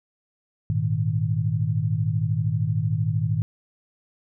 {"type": "chord", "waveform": "sine", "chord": "Ab suspended second", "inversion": "none", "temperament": "just", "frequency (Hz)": [103.83, 116.8, 155.74], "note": ["Ab2", "Bb2", "Eb3"], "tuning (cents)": [0, 4, 2], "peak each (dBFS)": -25, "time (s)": [0.7, 3.42], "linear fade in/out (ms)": 0, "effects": []}